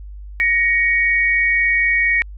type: tone pair together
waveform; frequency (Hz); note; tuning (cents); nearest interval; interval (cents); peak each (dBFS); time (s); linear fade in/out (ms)
sine; 1883 / 2239; A#6 / C#7; +17 / +17; minor third; 300; -16; 0.4-2.22; 0
effects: added 50 Hz sine -31 dBFS peak until 2.37 s